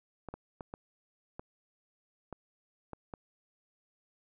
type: clicks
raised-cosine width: 1 ms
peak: -27 dBFS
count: 8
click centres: 0.287 / 0.34 / 0.608 / 0.739 / 1.395 / 2.327 / 2.933 / 3.138 s
effects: none